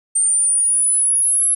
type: linear sweep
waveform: sine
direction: up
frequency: 8810 to 11000 Hz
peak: -13 dBFS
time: 0.15-1.55 s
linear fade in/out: 10 ms
effects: none